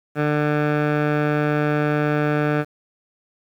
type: tone with low-pass filter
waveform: 15% pulse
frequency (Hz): 149.1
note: D3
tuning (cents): +27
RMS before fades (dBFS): -20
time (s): 0.15-2.65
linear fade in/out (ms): 50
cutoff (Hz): 1800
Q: 1.4
effects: 8-bit